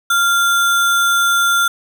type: tone with sample-and-hold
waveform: sine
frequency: 1390 Hz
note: F6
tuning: 9 cents flat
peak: -11 dBFS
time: 0.1-1.68 s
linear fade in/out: 5 ms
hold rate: 4900 Hz
effects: none